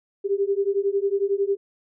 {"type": "beating tone pair", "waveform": "sine", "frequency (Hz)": [392, 403], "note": ["G4", "G4"], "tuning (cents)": [0, 48], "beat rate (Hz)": 11, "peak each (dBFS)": -23, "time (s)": [0.24, 1.57], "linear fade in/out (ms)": 20, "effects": []}